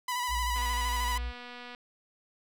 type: tone with vibrato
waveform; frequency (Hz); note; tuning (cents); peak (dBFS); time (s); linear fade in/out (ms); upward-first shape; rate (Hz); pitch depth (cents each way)
sawtooth; 987.8; B5; 0; -26; 0.08-1.18; 5; square; 13; 28
type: tone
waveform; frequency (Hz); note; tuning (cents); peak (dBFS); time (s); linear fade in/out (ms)
sine; 58.9; A#1; +19; -31; 0.28-1.33; 50
type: click train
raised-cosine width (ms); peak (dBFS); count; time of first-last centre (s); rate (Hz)
0.3; -29; 291; 0.56-1.749; 244
effects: none